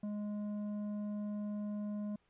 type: tone with tanh clipping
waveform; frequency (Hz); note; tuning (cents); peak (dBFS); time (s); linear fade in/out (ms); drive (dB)
sine; 207.9; G#3; +2; -38; 0.03-2.16; 5; 8
effects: pink hiss -75 dBFS RMS until 2.29 s + resampled to 8000 Hz